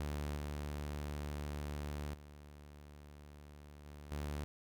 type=tone with level steps; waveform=sawtooth; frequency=73.4 Hz; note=D2; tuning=in tune; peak=-34 / -36 / -49 / -46 / -35 dBFS; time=0-4.44 s; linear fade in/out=0 ms; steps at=0.36 / 2.14 / 3.85 / 4.11 s; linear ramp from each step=5 ms; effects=none